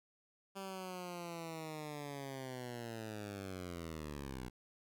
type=linear sweep; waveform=10% pulse; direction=down; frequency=195.9 to 60.4 Hz; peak=-35 dBFS; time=0.55-4.5 s; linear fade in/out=20 ms; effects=none